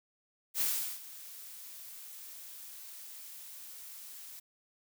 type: noise with ADSR envelope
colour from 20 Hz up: blue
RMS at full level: -30 dBFS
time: 0.54-4.4 s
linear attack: 68 ms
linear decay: 380 ms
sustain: -18 dB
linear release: 11 ms
effects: none